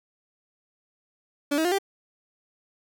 30% pulse tone with pitch steps, 287.9 / 319.4 / 354.4 / 393.3 Hz, D4 / D#4 / F4 / G4, -34 / +45 / +25 / +6 cents, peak -19 dBFS, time 1.51-1.786 s, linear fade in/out 10 ms, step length 69 ms, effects none

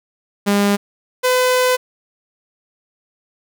sawtooth tone pair in turn, 202.4 / 505.3 Hz, G#3 / B4, -44 / +40 cents, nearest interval octave + major third, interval 1584 cents, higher second, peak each -9 dBFS, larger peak neither, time 0.46-0.77 / 1.23-1.77 s, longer second, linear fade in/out 20 ms, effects none

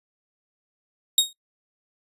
sawtooth tone with exponential decay, 3744 Hz, A#7, 7 cents sharp, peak -8 dBFS, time 1.18-1.33 s, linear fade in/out 2 ms, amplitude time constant 31 ms, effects noise-tail reverb RT60 0.1 s tail -20 dB re dry + resampled to 32000 Hz

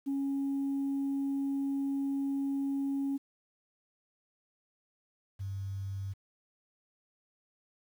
sine tone pair in turn, 276 / 97.58 Hz, C#4 / G2, -7 / -7 cents, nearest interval octave + tritone, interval 1800 cents, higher first, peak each -28 / -34 dBFS, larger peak first, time 0.06-3.18 / 5.39-6.14 s, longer first, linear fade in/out 20 ms, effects tanh soft clip ceiling -27 dBFS + 10-bit

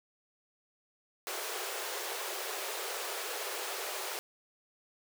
pink high-pass noise, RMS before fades -38 dBFS, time 1.27-4.19 s, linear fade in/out 0 ms, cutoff 360 Hz, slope 96 dB/octave, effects none

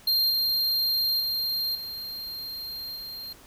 square tone with level steps, 4191 Hz, C8, 2 cents sharp, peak -21 / -23 / -26 / -34 / -36 dBFS, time 0.07-3.33 s, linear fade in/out 5 ms, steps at 0.3 / 1.2 / 1.75 / 2.96 s, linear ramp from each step 2 ms, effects pink hiss -52 dBFS RMS until 3.46 s

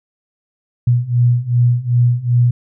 sine beating tone pair, 120 / 122.6 Hz, B2 / B2, -49 / -12 cents, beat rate 2.6 Hz, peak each -15 / -13 dBFS, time 0.87-2.51 s, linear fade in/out 5 ms, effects none

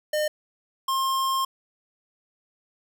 square tone pair in turn, 607 / 1064.6 Hz, D#5 / C6, -43 / +30 cents, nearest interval minor seventh, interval 973 cents, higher second, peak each -23 dBFS, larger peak neither, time 0.13-0.28 / 0.88-1.45 s, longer second, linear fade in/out 5 ms, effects none

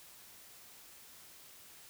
silence, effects white hiss -56 dBFS RMS until 1.89 s

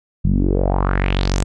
sawtooth tone with low-pass filter sweep, 46.85 Hz, F#1, 22 cents sharp, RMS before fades -17 dBFS, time 0.24-1.44 s, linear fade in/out 10 ms, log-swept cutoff 160 to 8300 Hz, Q 3.8, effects none

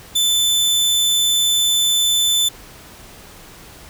sawtooth tone, 3520 Hz, A7, in tune, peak -11 dBFS, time 0.15-2.49 s, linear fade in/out 10 ms, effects pink hiss -41 dBFS RMS until 3.89 s

